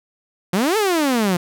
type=exponential two-way sweep; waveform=sawtooth; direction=up then down; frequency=170.2 to 450 to 170.2 Hz; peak=-12 dBFS; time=0.53-1.37 s; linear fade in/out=5 ms; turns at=0.77 s; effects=none